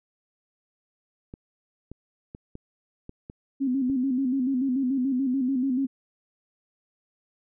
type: clicks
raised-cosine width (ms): 3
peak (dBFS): -26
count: 7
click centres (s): 1.339 / 1.916 / 2.349 / 2.554 / 3.094 / 3.299 / 3.899
type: tone with vibrato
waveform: sine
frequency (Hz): 261.6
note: C4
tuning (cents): 0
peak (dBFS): -22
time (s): 3.6-5.87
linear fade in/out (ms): 20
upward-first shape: square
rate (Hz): 6.9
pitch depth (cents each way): 74
effects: none